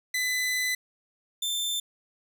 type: tone pair in turn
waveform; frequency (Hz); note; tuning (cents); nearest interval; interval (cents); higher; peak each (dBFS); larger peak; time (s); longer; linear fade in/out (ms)
sawtooth; 2006 / 3557; B6 / A7; +26 / +18; minor seventh; 992; second; -22 / -24; first; 0.14-0.75 / 1.42-1.8; first; 5
effects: none